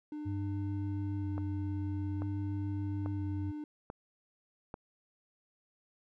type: tone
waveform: triangle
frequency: 300 Hz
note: D4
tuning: 37 cents sharp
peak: -36 dBFS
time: 0.12-3.64 s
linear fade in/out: 2 ms
type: tone with vibrato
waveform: sine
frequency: 95.9 Hz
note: G2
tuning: 37 cents flat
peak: -34 dBFS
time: 0.25-3.52 s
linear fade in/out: 20 ms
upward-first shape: square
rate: 0.51 Hz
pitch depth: 31 cents each way
type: click train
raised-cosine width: 1 ms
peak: -27 dBFS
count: 5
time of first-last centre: 1.38-4.741 s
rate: 1.19 Hz
effects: none